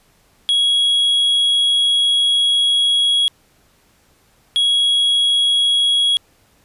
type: tone bursts at uneven times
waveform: triangle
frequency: 3322 Hz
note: G#7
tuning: in tune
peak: -11 dBFS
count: 2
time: 0.49-3.28 / 4.56-6.17 s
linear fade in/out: 0 ms
effects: pink hiss -56 dBFS RMS until 6.64 s + resampled to 32000 Hz